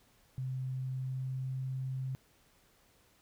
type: tone with pitch glide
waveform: sine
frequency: 130 to 131.28 Hz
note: C3 to C3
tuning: -11 to +6 cents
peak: -34 dBFS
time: 0.38-2.15 s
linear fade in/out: 0 ms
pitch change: +17 cents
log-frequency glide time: 0.7-1.69 s
effects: pink hiss -67 dBFS RMS until 3.21 s